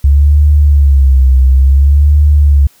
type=tone with vibrato; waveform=sine; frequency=69.3 Hz; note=C#2; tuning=in tune; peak=-3 dBFS; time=0.04-2.67 s; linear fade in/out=5 ms; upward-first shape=sine; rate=0.57 Hz; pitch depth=110 cents each way; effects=white hiss -47 dBFS RMS until 2.8 s